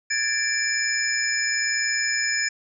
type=tone cluster; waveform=sine; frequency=1666 / 1787 / 2346 / 5170 / 6920 Hz; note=G#6 / A6 / D7 / E8 / A8; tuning=+5 / +26 / -2 / -34 / -30 cents; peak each=-28 dBFS; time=0.1-2.49 s; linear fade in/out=10 ms; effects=none